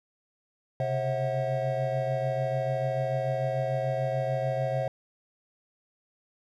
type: tone cluster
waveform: triangle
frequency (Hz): 130.6 / 137.4 / 537 / 647 / 737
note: C3 / C#3 / C5 / E5 / F#5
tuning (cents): -3 / -15 / +45 / -32 / -7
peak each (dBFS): -29 / -36 / -29 / -30 / -33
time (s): 0.8-4.88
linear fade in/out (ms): 2
effects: none